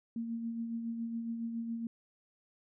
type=tone with tremolo; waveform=sine; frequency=230.4 Hz; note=A#3; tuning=20 cents flat; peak=-33 dBFS; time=0.16-1.87 s; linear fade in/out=2 ms; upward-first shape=sine; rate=7.2 Hz; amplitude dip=40%; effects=none